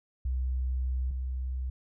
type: tone pair in turn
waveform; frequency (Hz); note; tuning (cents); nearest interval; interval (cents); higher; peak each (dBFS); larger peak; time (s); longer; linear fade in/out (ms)
sine; 63.8 / 64.06; C2 / C2; -43 / -36; unison; 7; second; -27 / -30; first; 0.25-1.11 / 1.11-1.7; first; 5
effects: none